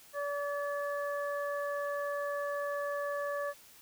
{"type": "harmonic tone", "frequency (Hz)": 574, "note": "D5", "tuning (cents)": -40, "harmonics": [1, 2, 3], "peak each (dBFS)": [-34, -39, -41], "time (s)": [0.13, 3.54], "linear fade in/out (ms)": 50, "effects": ["white hiss -57 dBFS RMS until 3.81 s"]}